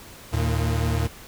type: tone pair together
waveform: 40% pulse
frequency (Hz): 77.78 / 114.31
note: D#2 / A#2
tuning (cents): 0 / -33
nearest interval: perfect fifth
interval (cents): 667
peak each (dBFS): -23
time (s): 0.32-1.08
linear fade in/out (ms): 20
effects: pink hiss -44 dBFS RMS until 1.27 s